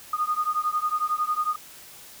sine beating tone pair, 1225 / 1236 Hz, D#6 / D#6, -27 / -12 cents, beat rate 11 Hz, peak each -26 dBFS, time 0.13-1.56 s, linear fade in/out 5 ms, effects white hiss -46 dBFS RMS until 2.2 s

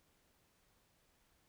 silence, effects pink hiss -74 dBFS RMS until 1.48 s

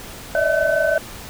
sine tone cluster, 582 / 628 / 654 / 1520 Hz, D5 / D#5 / E5 / F#6, -16 / +16 / -14 / +46 cents, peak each -21 dBFS, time 0.35-0.98 s, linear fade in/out 2 ms, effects pink hiss -36 dBFS RMS until 1.29 s

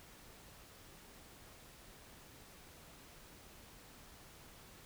silence, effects pink hiss -58 dBFS RMS until 4.85 s

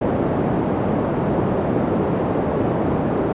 pink band-pass noise, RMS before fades -20 dBFS, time 0.01-3.33 s, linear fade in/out 10 ms, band 150 to 640 Hz, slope 12 dB/octave, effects resampled to 8000 Hz

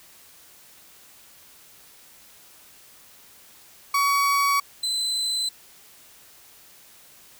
35% pulse tone pair in turn, 1128 / 4036 Hz, C#6 / B7, +30 / +37 cents, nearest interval octave + minor seventh, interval 2207 cents, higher second, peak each -17 / -22 dBFS, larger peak first, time 3.94-4.6 / 4.83-5.49 s, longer neither, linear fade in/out 5 ms, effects white hiss -51 dBFS RMS until 7.39 s

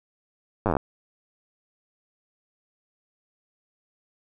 slowing click train, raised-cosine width 1 ms, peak -9 dBFS, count 10, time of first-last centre 0.66-0.768 s, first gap 9 ms, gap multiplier 1.07, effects none

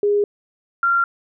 sine tone pair in turn, 410.5 / 1380.8 Hz, G#4 / F6, -20 / -20 cents, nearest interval octave + major sixth, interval 2100 cents, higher second, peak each -14 dBFS, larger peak neither, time 0.03-0.24 / 0.83-1.04 s, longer neither, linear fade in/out 2 ms, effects none

